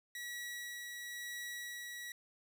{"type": "tone with tremolo", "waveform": "sawtooth", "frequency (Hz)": 1930, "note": "B6", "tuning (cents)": -40, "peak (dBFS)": -38, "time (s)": [0.15, 2.12], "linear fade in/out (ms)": 2, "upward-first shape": "sine", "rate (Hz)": 0.99, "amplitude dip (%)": 25, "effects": ["12-bit"]}